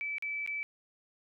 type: tone with dropouts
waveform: sine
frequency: 2309 Hz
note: D7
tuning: 30 cents flat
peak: -33 dBFS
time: 0.01-0.63 s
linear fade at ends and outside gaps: 0 ms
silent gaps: 0.183-0.224 / 0.463-0.475 s
effects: none